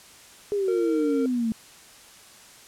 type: exponential sweep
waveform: sine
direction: down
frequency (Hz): 416.8 to 220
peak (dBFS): -22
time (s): 0.52-1.52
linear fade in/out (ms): 0
type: tone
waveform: triangle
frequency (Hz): 459.6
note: A#4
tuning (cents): -25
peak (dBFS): -23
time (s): 0.68-1.26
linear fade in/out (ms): 2
effects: white hiss -49 dBFS RMS until 2.67 s + low-pass 10000 Hz 12 dB/octave